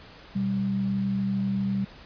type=tone pair together; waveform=sine; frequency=123 / 195.49 Hz; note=B2 / G3; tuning=-7 / -4 cents; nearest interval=minor sixth; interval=803 cents; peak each=-33 / -24 dBFS; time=0.35-1.85 s; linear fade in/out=10 ms; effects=pink hiss -48 dBFS RMS until 2.05 s + resampled to 11025 Hz